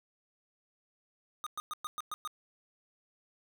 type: tone bursts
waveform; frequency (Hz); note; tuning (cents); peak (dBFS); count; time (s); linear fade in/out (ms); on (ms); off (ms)
square; 1233; D#6; -16; -36; 7; 1.44-2.275; 0; 25; 110
effects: none